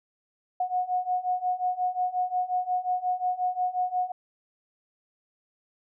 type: beating tone pair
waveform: sine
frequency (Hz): 726 / 731.6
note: F#5 / F#5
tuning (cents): -33 / -20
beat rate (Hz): 5.6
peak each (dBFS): -29 / -27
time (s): 0.6-4.12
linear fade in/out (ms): 5
effects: none